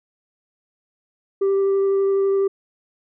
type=tone with vibrato; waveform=sine; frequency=392 Hz; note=G4; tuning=in tune; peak=-13 dBFS; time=1.41-2.48 s; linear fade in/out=10 ms; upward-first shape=triangle; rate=12 Hz; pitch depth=9 cents each way; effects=tanh soft clip ceiling -15 dBFS